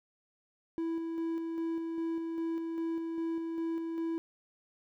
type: tone with tremolo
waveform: triangle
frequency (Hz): 329.6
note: E4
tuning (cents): 0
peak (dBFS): -29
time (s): 0.78-4.18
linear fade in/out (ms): 0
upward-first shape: square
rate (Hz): 2.5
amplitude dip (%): 30
effects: none